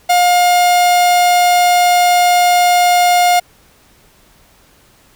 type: tone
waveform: 45% pulse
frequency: 711 Hz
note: F5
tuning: 31 cents sharp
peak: -8 dBFS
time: 0.09-3.4 s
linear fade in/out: 10 ms
effects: pink hiss -49 dBFS RMS until 5.15 s